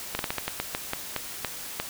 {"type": "slowing click train", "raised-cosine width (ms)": 0.3, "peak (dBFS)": -11, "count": 12, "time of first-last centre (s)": [0.15, 1.8], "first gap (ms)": 41, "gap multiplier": 1.24, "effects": ["white hiss -38 dBFS RMS until 1.89 s"]}